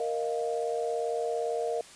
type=chord; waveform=sine; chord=Bb suspended fourth; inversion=none; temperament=just; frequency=466.2 / 621.6 / 699.2 Hz; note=Bb4 / Eb5 / F5; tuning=0 / -2 / +2 cents; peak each=-30 / -34 / -34 dBFS; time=0-1.81 s; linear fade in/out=2 ms; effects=white hiss -50 dBFS RMS until 1.95 s + resampled to 22050 Hz